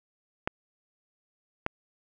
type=clicks; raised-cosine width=0.5 ms; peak=-12 dBFS; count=2; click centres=0.475 / 1.664 s; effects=none